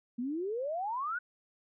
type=exponential sweep; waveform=sine; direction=up; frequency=231 to 1514 Hz; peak=-32 dBFS; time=0.18-1.19 s; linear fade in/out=10 ms; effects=none